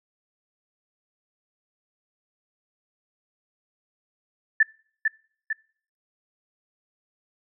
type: tone with echo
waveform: sine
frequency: 1757 Hz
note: A6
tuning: 3 cents flat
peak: -13 dBFS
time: 4.6-4.63 s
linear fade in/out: 5 ms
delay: 450 ms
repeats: 2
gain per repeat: -5 dB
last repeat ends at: 5.53 s
effects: noise-tail reverb RT60 0.5 s tail -25 dB re dry